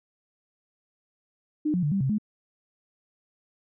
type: tone with pitch steps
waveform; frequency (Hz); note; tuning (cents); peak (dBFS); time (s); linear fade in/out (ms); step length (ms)
sine; 303.2 / 179.6 / 147.1 / 196 / 133.5 / 211.6; D#4 / F3 / D3 / G3 / C3 / G#3; -45 / +49 / +3 / 0 / +35 / +33; -22; 1.65-2.184; 10; 89
effects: none